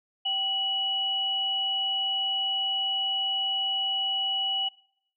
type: tone pair together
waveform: sine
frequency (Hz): 777.4 / 2935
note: G5 / F#7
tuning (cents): -15 / -15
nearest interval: octave + major seventh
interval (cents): 2300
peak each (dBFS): -35 / -25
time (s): 0.25-4.69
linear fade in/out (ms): 10
effects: noise-tail reverb RT60 0.7 s tail -22 dB re dry